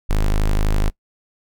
square tone, 25.98 Hz, G#0, 2 cents sharp, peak -15 dBFS, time 0.09-0.9 s, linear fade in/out 10 ms, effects noise-tail reverb RT60 0.1 s tail -22 dB re dry

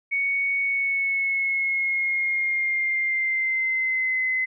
sine tone with pitch glide, 2227 to 2042 Hz, C#7 to C7, +7 to -43 cents, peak -21 dBFS, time 0.11-4.46 s, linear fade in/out 20 ms, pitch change -150 cents, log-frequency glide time 0.6-4.22 s, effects none

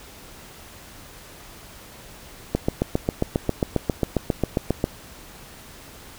click train, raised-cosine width 2 ms, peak -6 dBFS, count 18, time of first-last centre 2.55-4.841 s, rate 7.42 Hz, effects pink hiss -44 dBFS RMS until 6.18 s

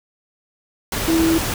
sine tone in noise, 326.7 Hz, E4, 15 cents flat, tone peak -14 dBFS, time 1.08-1.38 s, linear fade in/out 2 ms, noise pink, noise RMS -23 dBFS, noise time 0.92-1.54 s, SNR +6 dB, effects none

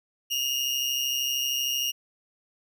30% pulse tone with amplitude modulation, 2843 Hz, F7, 30 cents sharp, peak -20 dBFS, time 0.3-1.92 s, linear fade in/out 20 ms, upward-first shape sine, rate 133 Hz, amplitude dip 55%, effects none

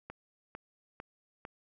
click train, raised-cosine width 0.5 ms, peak -27 dBFS, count 4, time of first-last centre 0.1-1.451 s, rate 2.22 Hz, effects none

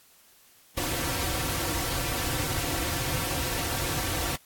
pink noise with comb filter, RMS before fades -29 dBFS, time 0.77-4.36 s, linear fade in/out 5 ms, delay 4.8 ms, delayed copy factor -0.85, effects white hiss -58 dBFS RMS until 4.45 s + AAC 64 kbps

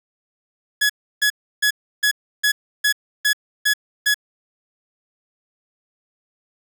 sawtooth tone bursts, 1689 Hz, G#6, 29 cents sharp, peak -11 dBFS, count 9, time 0.81-4.144 s, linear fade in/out 10 ms, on 86 ms, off 320 ms, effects 8-bit

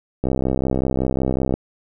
click train, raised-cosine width 2 ms, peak -7 dBFS, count 86, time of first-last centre 0.24-1.54 s, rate 65.4 Hz, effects none

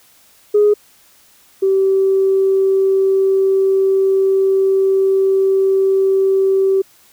sine tone pair in turn, 415.3 / 385.9 Hz, G#4 / G4, 0 / -27 cents, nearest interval minor second, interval 127 cents, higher first, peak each -7 / -10 dBFS, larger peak first, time 0.54-0.74 / 1.62-6.82 s, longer second, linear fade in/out 10 ms, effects tanh soft clip ceiling -4 dBFS + white hiss -50 dBFS RMS until 7.12 s

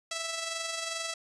5% pulse tone with amplitude modulation, 659 Hz, E5, 1 cent flat, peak -20 dBFS, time 0.11-1.14 s, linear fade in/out 5 ms, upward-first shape sine, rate 22.5 Hz, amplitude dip 40%, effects resampled to 22050 Hz

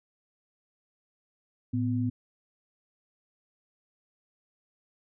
sine tone pair together, 111.5 / 250.3 Hz, A2 / B3, +23 / +23 cents, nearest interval octave + major second, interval 1400 cents, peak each -28 dBFS, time 1.73-2.1 s, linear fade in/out 10 ms, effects none

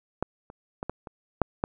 clicks, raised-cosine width 1 ms, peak -12 / -29 / -18 / -16 / -25 / -6 / -11 dBFS, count 7, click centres 0.226 / 0.501 / 0.829 / 0.896 / 1.072 / 1.417 / 1.639 s, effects none

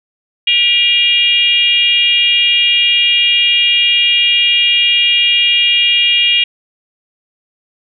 sine tone with frequency modulation, 2833 Hz, F7, 24 cents sharp, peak -8 dBFS, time 0.47-6.44 s, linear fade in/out 5 ms, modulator 443 Hz, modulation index 1, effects none

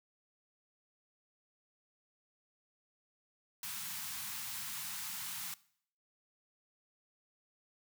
white band-stop noise, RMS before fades -42 dBFS, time 3.63-5.54 s, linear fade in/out 2 ms, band 220 to 820 Hz, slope 48 dB/octave, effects noise-tail reverb RT60 0.6 s tail -20 dB re dry + high-pass 100 Hz 12 dB/octave

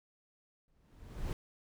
brown noise with exponential growth, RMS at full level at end -34 dBFS, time 0.68-1.33 s, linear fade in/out 1 ms, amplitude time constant 140 ms, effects none

